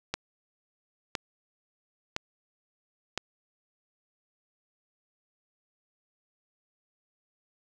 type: click train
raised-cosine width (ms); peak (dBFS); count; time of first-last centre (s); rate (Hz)
0.2; -12; 4; 0.14-3.176; 0.988
effects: none